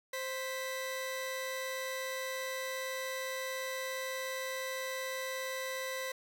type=tone pair together; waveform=sawtooth; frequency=523.2 / 1975.5 Hz; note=C5 / B6; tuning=0 / 0 cents; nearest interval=octave + major seventh; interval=2300 cents; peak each=-34 / -37 dBFS; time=0.13-6.12 s; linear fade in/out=5 ms; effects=none